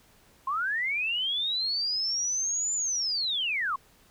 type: linear two-way sweep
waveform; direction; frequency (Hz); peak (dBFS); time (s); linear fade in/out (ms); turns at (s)
sine; up then down; 1031 to 7150 to 1031; -26; 0.47-3.76; 5; 2.74
effects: pink hiss -60 dBFS RMS until 4.1 s